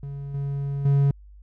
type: tone with level steps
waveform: triangle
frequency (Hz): 140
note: C#3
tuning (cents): +18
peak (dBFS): -29 / -23 / -14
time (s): 0.03-1.11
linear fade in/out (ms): 2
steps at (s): 0.34 / 0.85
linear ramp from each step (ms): 5
effects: added 50 Hz sine -44 dBFS peak until 1.42 s